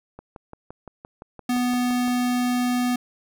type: click train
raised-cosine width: 1 ms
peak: -25 dBFS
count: 12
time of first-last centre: 0.19-2.08 s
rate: 5.82 Hz
type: tone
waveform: square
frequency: 246.9 Hz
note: B3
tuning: in tune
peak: -21 dBFS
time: 1.49-2.96 s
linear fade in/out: 5 ms
effects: none